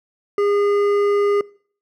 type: tone with hard clipping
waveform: sine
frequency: 407.4 Hz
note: G#4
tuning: 33 cents flat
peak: -17 dBFS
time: 0.38-1.41 s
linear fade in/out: 2 ms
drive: 9 dB
effects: noise-tail reverb RT60 0.5 s tail -23 dB re dry